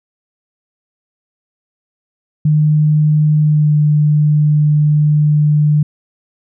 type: tone with pitch glide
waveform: sine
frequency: 152 to 149.91 Hz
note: D#3 to D3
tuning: -40 to +36 cents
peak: -8 dBFS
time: 2.45-5.83 s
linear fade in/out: 5 ms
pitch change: -24 cents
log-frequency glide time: 3.41-3.75 s
effects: none